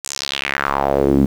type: tone with band-pass filter sweep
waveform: sawtooth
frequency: 69.4 Hz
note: C#2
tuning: 3 cents sharp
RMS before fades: -18 dBFS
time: 0.04-1.26 s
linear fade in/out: 5 ms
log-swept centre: 8300 to 220 Hz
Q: 3.1
effects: 7-bit